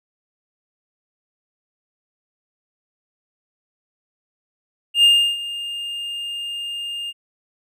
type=tone with ADSR envelope; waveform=triangle; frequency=2816 Hz; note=F7; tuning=14 cents sharp; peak=-7 dBFS; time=4.94-7.13 s; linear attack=95 ms; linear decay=330 ms; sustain=-17 dB; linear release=38 ms; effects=none